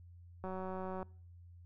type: click train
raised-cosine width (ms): 1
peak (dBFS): -29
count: 111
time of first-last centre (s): 0.44-1.028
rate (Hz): 187
effects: noise-tail reverb RT60 0.5 s tail -24 dB re dry + added 87 Hz sine -53 dBFS peak until 1.65 s